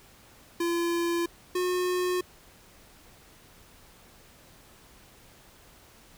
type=tone pair in turn; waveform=square; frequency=341.4 / 361.9 Hz; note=F4 / F#4; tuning=-39 / -38 cents; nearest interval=minor second; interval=101 cents; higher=second; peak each=-26 dBFS; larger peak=neither; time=0.6-1.26 / 1.55-2.21 s; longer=neither; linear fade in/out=5 ms; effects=pink hiss -55 dBFS RMS until 6.17 s